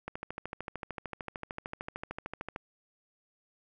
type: click train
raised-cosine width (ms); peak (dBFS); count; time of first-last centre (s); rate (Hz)
0.5; -22; 34; 0.08-2.561; 13.3
effects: none